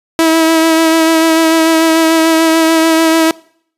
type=tone with vibrato; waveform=sawtooth; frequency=324.1 Hz; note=E4; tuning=29 cents flat; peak=-3 dBFS; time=0.19-3.31 s; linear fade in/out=0 ms; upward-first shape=sine; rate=6.8 Hz; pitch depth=21 cents each way; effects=noise-tail reverb RT60 0.6 s tail -23 dB re dry + resampled to 32000 Hz